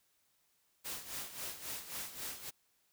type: noise with tremolo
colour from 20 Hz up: white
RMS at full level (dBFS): -41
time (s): 0.84-2.51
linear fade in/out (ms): 20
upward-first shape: sine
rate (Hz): 3.7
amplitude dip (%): 70
effects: white hiss -75 dBFS RMS until 2.92 s